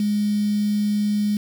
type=tone with quantisation; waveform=sine; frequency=207.7 Hz; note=G#3; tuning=in tune; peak=-18 dBFS; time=0-1.37 s; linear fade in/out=2 ms; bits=6; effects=none